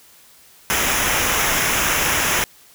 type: noise with comb filter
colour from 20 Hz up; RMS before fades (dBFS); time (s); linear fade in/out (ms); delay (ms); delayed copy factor
pink; -19; 0.7-2.44; 0; 0.23; -0.65
effects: white hiss -49 dBFS RMS until 2.74 s